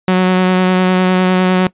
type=tone with vibrato; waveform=sawtooth; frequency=184.3 Hz; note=F#3; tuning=7 cents flat; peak=-5 dBFS; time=0.08-1.67 s; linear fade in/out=2 ms; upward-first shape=sine; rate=9.9 Hz; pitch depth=13 cents each way; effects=noise-tail reverb RT60 0.1 s tail -20 dB re dry + resampled to 8000 Hz